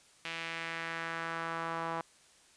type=tone with band-pass filter sweep; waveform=sawtooth; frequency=165.3 Hz; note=E3; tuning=5 cents sharp; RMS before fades=-38 dBFS; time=0.25-2.01 s; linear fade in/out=0 ms; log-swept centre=2600 to 1000 Hz; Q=1.9; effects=white hiss -62 dBFS RMS until 2.56 s + resampled to 22050 Hz